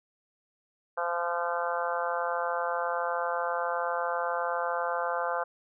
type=harmonic tone with a mistuned harmonic; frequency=172.3 Hz; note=F3; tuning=23 cents flat; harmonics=3 / 4 / 5 / 6 / 7 / 8 / 9; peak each=-33 / -34 / -35 / -36 / -36 / -37 / -38 dBFS; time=0.97-5.44 s; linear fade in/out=10 ms; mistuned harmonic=9; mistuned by=-21 cents; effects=none